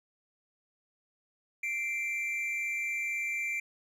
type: tone pair together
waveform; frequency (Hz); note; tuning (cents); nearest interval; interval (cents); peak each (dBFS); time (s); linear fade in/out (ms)
triangle; 2093 / 2349; C7 / D7; 0 / 0; major second; 200; -36 / -30; 1.63-3.6; 5
effects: none